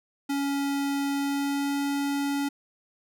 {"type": "tone with pitch glide", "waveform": "square", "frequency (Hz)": [280, 281.8], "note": ["C#4", "C#4"], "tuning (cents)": [18, 29], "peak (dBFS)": -26, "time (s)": [0.29, 2.49], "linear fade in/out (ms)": 10, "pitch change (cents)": 11, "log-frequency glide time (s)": [1.1, 1.79], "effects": []}